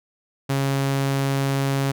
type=tone; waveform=sawtooth; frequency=137.2 Hz; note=C#3; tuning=17 cents flat; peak=-16 dBFS; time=0.49-1.92 s; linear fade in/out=10 ms; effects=none